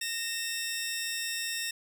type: tone pair together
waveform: 15% pulse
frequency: 1845.4 / 2671 Hz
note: A#6 / E7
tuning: -18 / +22 cents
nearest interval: tritone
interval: 640 cents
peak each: -28 dBFS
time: 0.01-1.71 s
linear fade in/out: 5 ms
effects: none